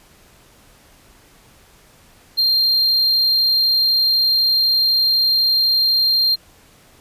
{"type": "tone", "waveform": "triangle", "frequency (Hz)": 4188, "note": "C8", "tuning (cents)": 1, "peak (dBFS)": -12, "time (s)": [2.37, 6.36], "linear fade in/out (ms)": 20, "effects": ["pink hiss -50 dBFS RMS until 7 s", "resampled to 32000 Hz"]}